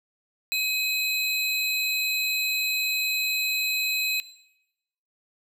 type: tone pair together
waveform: square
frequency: 2535 / 4034 Hz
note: D#7 / B7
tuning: +32 / +36 cents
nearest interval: minor sixth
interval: 804 cents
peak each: -26 / -28 dBFS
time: 0.52-4.2 s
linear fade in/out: 0 ms
effects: noise-tail reverb RT60 0.9 s tail -18 dB re dry